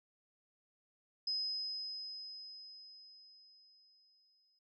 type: tone with exponential decay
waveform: sine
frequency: 5060 Hz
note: D#8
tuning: 28 cents sharp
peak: -33 dBFS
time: 1.27-4.59 s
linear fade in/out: 5 ms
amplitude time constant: 720 ms
effects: none